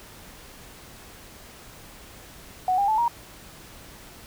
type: tone with pitch steps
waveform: sine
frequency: 740 / 802.3 / 869.9 / 943.2 Hz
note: F#5 / G5 / A5 / A#5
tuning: 0 / +40 / -20 / +20 cents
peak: -19 dBFS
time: 2.68-3.08 s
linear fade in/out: 2 ms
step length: 100 ms
effects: pink hiss -46 dBFS RMS until 4.26 s